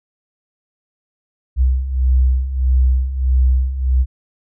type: beating tone pair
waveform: sine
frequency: 63 / 64.6 Hz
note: B1 / C2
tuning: +35 / -21 cents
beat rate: 1.6 Hz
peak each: -18 / -13 dBFS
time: 1.56-4.06 s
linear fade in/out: 50 ms
effects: none